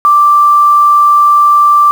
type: tone with quantisation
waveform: sine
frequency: 1174.7 Hz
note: D6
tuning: in tune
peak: -3 dBFS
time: 0.05-1.91 s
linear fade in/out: 0 ms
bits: 5
effects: none